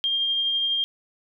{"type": "tone with tremolo", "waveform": "sine", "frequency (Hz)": 3206, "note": "G7", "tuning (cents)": 38, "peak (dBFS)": -20, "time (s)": [0.04, 0.84], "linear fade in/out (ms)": 0, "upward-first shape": "triangle", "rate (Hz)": 12, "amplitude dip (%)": 25, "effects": []}